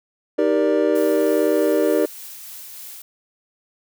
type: chord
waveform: triangle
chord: Eb major seventh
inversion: none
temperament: equal with one note detuned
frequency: 311.1 / 392 / 471 / 587.3 Hz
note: Eb4 / G4 / Bb4 / D5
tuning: 0 / 0 / +18 / 0 cents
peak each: -19 dBFS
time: 0.38-2.06 s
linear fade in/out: 10 ms
type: noise with tremolo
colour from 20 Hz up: blue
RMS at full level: -36 dBFS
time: 0.95-3.02 s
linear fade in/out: 5 ms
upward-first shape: triangle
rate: 3.3 Hz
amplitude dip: 25%
effects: none